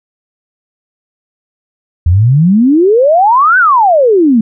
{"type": "exponential two-way sweep", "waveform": "sine", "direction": "up then down", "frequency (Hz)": [79.9, 1553, 212.3], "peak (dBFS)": -4, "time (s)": [2.06, 4.41], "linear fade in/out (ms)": 5, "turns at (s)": 3.58, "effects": []}